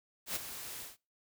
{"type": "noise with ADSR envelope", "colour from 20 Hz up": "white", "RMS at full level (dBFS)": -34, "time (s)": [0.26, 0.97], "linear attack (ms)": 97, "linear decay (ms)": 17, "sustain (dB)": -10, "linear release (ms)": 160, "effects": ["noise-tail reverb RT60 0.3 s tail -24 dB re dry"]}